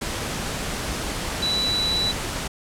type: tone in noise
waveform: sine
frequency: 3951 Hz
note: B7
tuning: in tune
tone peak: -21 dBFS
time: 1.42-2.12 s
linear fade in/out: 10 ms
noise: pink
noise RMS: -28 dBFS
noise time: 0.01-2.48 s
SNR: +4 dB
effects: low-pass 10000 Hz 12 dB/octave